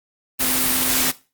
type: tone in noise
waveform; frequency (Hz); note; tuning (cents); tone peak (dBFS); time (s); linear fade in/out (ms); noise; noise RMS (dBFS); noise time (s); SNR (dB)
sine; 257.6; C4; -27; -29; 0.39-1.12; 20; white; -19; 0.39-1.12; -13
effects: noise-tail reverb RT60 0.3 s tail -18 dB re dry + Opus 32 kbps